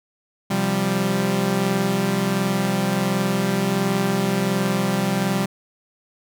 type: chord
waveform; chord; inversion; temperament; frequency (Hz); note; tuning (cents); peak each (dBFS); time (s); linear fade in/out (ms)
sawtooth; C suspended fourth; none; equal; 130.81 / 174.61 / 196; C3 / F3 / G3; 0 / 0 / 0; -23 / -21 / -17; 0.5-5.46; 10
effects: none